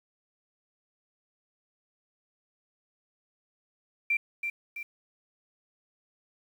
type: tone with echo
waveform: sine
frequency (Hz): 2357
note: D7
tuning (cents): +6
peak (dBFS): -23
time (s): 4.1-4.17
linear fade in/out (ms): 5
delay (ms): 330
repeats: 2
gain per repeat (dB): -6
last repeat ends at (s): 4.83
effects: 9-bit